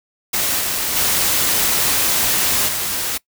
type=noise with level steps; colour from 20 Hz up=white; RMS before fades=-19 / -21 / -17 / -22 dBFS; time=0.33-3.18 s; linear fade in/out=10 ms; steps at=0.59 / 0.95 / 2.67 s; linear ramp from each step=20 ms; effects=noise-tail reverb RT60 0.1 s tail -22 dB re dry